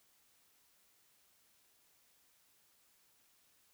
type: silence
effects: white hiss -71 dBFS RMS until 3.73 s

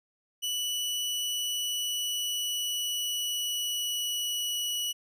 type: tone with pitch glide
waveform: sawtooth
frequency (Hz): 2960 to 2936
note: F#7 to F#7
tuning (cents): 0 to -14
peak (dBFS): -26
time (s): 0.42-4.93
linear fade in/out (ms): 20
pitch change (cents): -14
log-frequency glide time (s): 0.55-4.67
effects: none

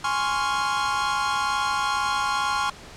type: chord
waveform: 45% pulse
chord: Db major seventh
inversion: second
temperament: equal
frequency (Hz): 830.6 / 1046.5 / 1108.7 / 1396.9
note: Ab5 / C6 / Db6 / F6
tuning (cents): 0 / 0 / 0 / 0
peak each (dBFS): -28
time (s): 0.04-2.7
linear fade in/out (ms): 5
effects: pink hiss -43 dBFS RMS until 2.96 s + low-pass 7000 Hz 12 dB/octave

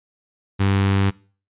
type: tone with notch filter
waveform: sawtooth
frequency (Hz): 98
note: G2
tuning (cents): 0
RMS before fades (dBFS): -18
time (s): 0.59-1.11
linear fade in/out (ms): 20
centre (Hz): 610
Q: 1.6
effects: noise-tail reverb RT60 0.4 s tail -22 dB re dry + resampled to 8000 Hz

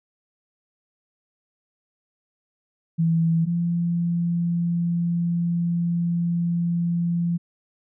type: tone pair in turn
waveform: sine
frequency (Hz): 164.81 / 171.26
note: E3 / F3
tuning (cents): 0 / -34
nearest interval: minor second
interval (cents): 66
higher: second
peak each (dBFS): -17 / -20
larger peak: first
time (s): 2.98-3.46 / 3.46-7.38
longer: second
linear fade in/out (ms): 20
effects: none

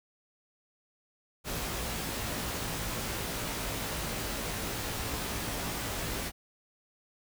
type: noise with comb filter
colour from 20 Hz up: pink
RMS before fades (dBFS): -35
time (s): 1.44-6.32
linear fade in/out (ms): 50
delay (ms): 18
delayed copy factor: +0.6
effects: none

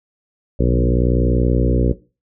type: harmonic tone with a mistuned harmonic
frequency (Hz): 60.5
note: B1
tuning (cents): -35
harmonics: 1 / 2 / 3 / 4 / 5 / 6 / 7 / 8 / 9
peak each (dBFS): -17 / -20 / -22 / -23 / -24 / -25 / -25 / -26 / -27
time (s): 0.59-1.93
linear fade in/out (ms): 10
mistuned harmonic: 2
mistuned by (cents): +32
effects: noise-tail reverb RT60 0.3 s tail -17 dB re dry

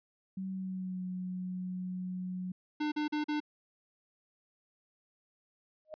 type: tone with pitch glide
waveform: sine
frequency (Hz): 190 to 183.21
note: F#3 to F#3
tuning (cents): +46 to -17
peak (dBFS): -35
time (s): 0.37-2.52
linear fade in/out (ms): 5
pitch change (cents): -63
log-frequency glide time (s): 0.49-1.04
type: tone bursts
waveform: square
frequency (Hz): 300.3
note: D4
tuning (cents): +39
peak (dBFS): -31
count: 4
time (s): 2.8-3.403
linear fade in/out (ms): 10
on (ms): 120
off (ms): 41
type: tone with exponential growth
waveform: sine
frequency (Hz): 621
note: D#5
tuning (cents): -3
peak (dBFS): -36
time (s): 5.85-5.94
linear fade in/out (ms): 0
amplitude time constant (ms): 18
effects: resampled to 11025 Hz

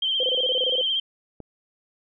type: tone with vibrato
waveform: sine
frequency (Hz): 3136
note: G7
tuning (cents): 0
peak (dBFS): -21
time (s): 0.02-1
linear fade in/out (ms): 5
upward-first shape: sine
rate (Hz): 16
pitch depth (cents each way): 48
type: tone bursts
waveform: sine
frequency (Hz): 509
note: C5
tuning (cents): -48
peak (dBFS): -24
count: 11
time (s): 0.2-0.813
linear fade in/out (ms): 2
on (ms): 33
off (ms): 25
type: click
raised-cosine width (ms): 2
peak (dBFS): -25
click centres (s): 1.403
effects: none

